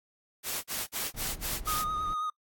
white noise bursts, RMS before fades -33 dBFS, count 6, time 0.43-1.85 s, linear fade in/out 50 ms, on 200 ms, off 44 ms
brown noise, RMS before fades -41 dBFS, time 1.14-2.14 s, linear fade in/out 5 ms
triangle tone with vibrato, 1243 Hz, D#6, 2 cents flat, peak -28 dBFS, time 1.67-2.3 s, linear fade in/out 5 ms, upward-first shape triangle, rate 9.2 Hz, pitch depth 32 cents each way
effects noise-tail reverb RT60 0.1 s tail -24 dB re dry + AAC 64 kbps

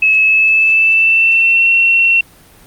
sine tone with pitch glide, 2586 to 2718 Hz, E7 to F7, -34 to -48 cents, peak -7 dBFS, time 0.02-2.21 s, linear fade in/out 5 ms, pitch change +86 cents, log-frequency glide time 0.22-1.69 s, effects pink hiss -43 dBFS RMS until 2.66 s + Opus 32 kbps

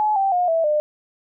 sine tone with pitch steps, 851 / 780.4 / 715.6 / 656.2 / 601.7 Hz, G#5 / G5 / F5 / E5 / D5, +42 / -8 / +42 / -8 / +42 cents, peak -16 dBFS, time 0-0.8 s, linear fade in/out 0 ms, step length 160 ms, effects none

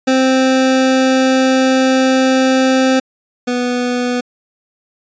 25% pulse tone pair in turn, 261.6 / 246.5 Hz, C4 / B3, 0 / -3 cents, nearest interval minor second, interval 103 cents, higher first, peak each -6 / -11 dBFS, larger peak first, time 0.07-3 / 3.47-4.21 s, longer first, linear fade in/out 10 ms, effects resampled to 16000 Hz

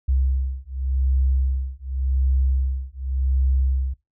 sine beating tone pair, 65.41 / 66.29 Hz, C2 / C2, 0 / +23 cents, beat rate 0.88 Hz, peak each -22 dBFS, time 0.08-3.94 s, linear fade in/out 10 ms, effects noise-tail reverb RT60 0.2 s tail -21 dB re dry

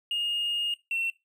triangle tone pair in turn, 2846 / 2709 Hz, F7 / E7, +32 / +47 cents, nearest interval minor second, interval 85 cents, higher first, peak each -24 dBFS, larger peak neither, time 0.11-0.74 / 0.91-1.1 s, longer first, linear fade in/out 2 ms, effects noise-tail reverb RT60 0.2 s tail -19 dB re dry + tanh soft clip ceiling -21 dBFS

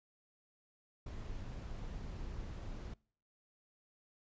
brown noise, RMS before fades -44 dBFS, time 1.06-2.94 s, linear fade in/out 5 ms, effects noise-tail reverb RT60 0.5 s tail -25 dB re dry + resampled to 16000 Hz

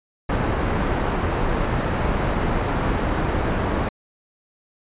pink low-pass noise, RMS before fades -22 dBFS, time 0.29-3.89 s, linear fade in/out 5 ms, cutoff 1500 Hz, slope 12 dB/octave, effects resampled to 8000 Hz

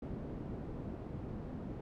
white low-pass noise, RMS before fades -43 dBFS, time 0.02-1.81 s, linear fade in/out 5 ms, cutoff 280 Hz, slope 12 dB/octave, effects none

